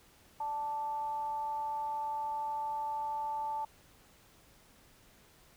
sine tone with frequency modulation, 880 Hz, A5, in tune, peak -33 dBFS, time 0.4-3.65 s, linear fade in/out 5 ms, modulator 291 Hz, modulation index 0.27, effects pink hiss -62 dBFS RMS until 5.56 s

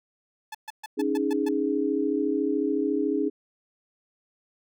sawtooth tone bursts, 866 Hz, A5, 28 cents flat, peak -30 dBFS, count 7, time 0.52-1.489 s, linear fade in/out 5 ms, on 27 ms, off 130 ms
sine chord, C# suspended second, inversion none, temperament equal, 277.2 / 311.1 / 415.3 Hz, C#4 / D#4 / G#4, 0 / 0 / 0 cents, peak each -27 dBFS, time 0.97-3.3 s, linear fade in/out 20 ms
effects none

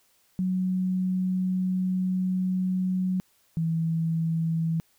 sine tone pair in turn, 185 / 163.52 Hz, F#3 / E3, 0 / -14 cents, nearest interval major second, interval 214 cents, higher first, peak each -23 dBFS, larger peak neither, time 0.39-3.2 / 3.57-4.8 s, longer first, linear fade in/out 0 ms, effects white hiss -65 dBFS RMS until 4.98 s

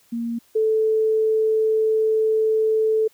sine tone pair in turn, 233.1 / 438.3 Hz, A#3 / A4, 0 / -7 cents, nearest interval major seventh, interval 1093 cents, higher second, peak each -23 / -16 dBFS, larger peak second, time 0.12-0.39 / 0.55-3.08 s, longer second, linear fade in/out 10 ms, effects white hiss -58 dBFS RMS until 3.13 s

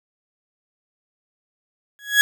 35% pulse tone with exponential growth, 1669 Hz, G#6, 8 cents sharp, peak -6 dBFS, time 1.99-2.21 s, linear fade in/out 0 ms, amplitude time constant 47 ms, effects none

